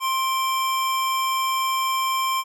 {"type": "tone pair together", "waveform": "square", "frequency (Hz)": [1054, 2335], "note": ["C6", "D7"], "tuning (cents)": [12, -11], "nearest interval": "octave + major second", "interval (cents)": 1377, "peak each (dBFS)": [-22, -31], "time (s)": [0, 2.44], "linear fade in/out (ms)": 50, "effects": []}